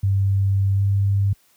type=tone with pitch glide; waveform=sine; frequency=98 to 99.25 Hz; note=G2 to G2; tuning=0 to +22 cents; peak=-15 dBFS; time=0.03-1.33 s; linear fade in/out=5 ms; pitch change=+22 cents; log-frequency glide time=0.75-0.82 s; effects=white hiss -59 dBFS RMS until 1.56 s + high-pass 60 Hz 12 dB/octave